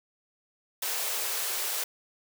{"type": "high-pass noise", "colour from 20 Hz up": "white", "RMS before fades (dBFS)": -31, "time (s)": [0.82, 1.84], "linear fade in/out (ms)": 5, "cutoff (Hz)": 370, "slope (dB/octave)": 96, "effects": []}